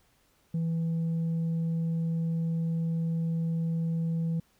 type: tone with tanh clipping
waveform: sine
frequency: 164.81 Hz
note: E3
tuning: in tune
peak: -27 dBFS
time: 0.54-4.4 s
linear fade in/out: 5 ms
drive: 2 dB
effects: pink hiss -67 dBFS RMS until 4.59 s